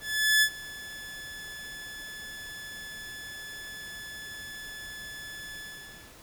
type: tone with ADSR envelope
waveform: sawtooth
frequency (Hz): 1724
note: A6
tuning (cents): -36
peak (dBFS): -15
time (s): 0-6.16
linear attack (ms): 420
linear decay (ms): 72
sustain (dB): -21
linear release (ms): 550
effects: pink hiss -51 dBFS RMS until 6.22 s